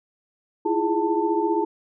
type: tone cluster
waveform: sine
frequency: 328 / 343 / 416.1 / 889 Hz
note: E4 / F4 / G#4 / A5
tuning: -9 / -31 / +3 / +18 cents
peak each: -25 dBFS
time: 0.65-1.65 s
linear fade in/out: 10 ms
effects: none